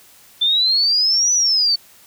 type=exponential two-way sweep; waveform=sine; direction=up then down; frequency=3518 to 6000 to 4472 Hz; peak=-13 dBFS; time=0.41-1.76 s; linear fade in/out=10 ms; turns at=1.33 s; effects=white hiss -48 dBFS RMS until 2.06 s